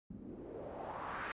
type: noise with low-pass filter sweep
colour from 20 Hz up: white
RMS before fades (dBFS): -45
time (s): 0.1-1.32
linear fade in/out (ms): 5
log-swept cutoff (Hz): 210 to 1700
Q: 2.8
effects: resampled to 8000 Hz